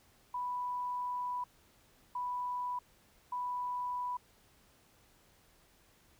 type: tone bursts at uneven times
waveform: sine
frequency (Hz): 987.8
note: B5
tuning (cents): 0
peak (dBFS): -34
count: 3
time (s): 0.34-1.44 / 2.15-2.79 / 3.32-4.17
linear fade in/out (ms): 5
effects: pink hiss -66 dBFS RMS until 6.19 s